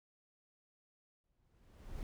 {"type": "noise with exponential growth", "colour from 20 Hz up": "brown", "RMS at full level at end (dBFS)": -43, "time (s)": [1.24, 2.03], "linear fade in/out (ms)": 1, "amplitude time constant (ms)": 170, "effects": []}